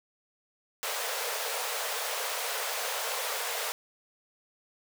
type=high-pass noise; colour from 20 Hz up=pink; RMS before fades=-33 dBFS; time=0.83-3.72 s; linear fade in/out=0 ms; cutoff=440 Hz; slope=96 dB/octave; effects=none